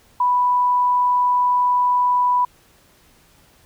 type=tone; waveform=sine; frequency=987.8 Hz; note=B5; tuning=in tune; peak=-14 dBFS; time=0.2-2.45 s; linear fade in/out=5 ms; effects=pink hiss -54 dBFS RMS until 3.65 s